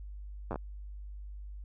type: slowing click train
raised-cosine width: 1 ms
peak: -22 dBFS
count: 5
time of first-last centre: 0.51-0.558 s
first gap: 9 ms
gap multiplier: 1.2
effects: added 50 Hz sine -41 dBFS peak until 1.64 s